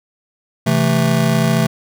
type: chord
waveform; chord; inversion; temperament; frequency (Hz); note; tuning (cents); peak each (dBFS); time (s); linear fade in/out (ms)
square; A minor; first; just; 132 / 165 / 220; C3 / E3 / A3; +16 / +2 / 0; -18; 0.66-1.67; 10
effects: none